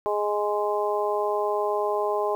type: harmonic tone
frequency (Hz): 207.8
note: G#3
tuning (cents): +1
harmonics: 2 / 3 / 4 / 5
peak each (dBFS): -26 / -28 / -29 / -30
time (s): 0.06-2.35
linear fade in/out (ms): 0
effects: 9-bit